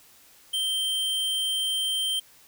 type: tone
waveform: square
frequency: 3136 Hz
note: G7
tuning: in tune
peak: -25 dBFS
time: 0.53-2.2 s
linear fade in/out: 10 ms
effects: white hiss -55 dBFS RMS until 2.47 s